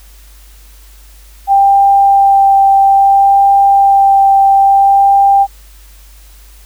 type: tone with vibrato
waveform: sine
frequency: 789 Hz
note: G5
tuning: 11 cents sharp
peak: -4 dBFS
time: 1.47-5.47 s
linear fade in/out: 50 ms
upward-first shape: sine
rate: 0.6 Hz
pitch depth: 9 cents each way
effects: added 50 Hz sine -36 dBFS peak until 6.65 s + white hiss -44 dBFS RMS until 6.65 s